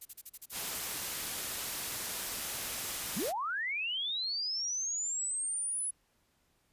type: noise bursts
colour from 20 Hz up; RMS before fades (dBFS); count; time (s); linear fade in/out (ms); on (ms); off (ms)
violet; -42; 11; 0.01-0.864; 10; 44; 37
type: noise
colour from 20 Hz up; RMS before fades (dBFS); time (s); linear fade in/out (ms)
white; -37; 0.51-3.33; 50
type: linear sweep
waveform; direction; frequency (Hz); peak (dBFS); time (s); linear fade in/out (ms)
sine; up; 139.9 to 10310; -32; 3.16-5.91; 10
effects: pink hiss -73 dBFS RMS until 6.72 s + resampled to 32000 Hz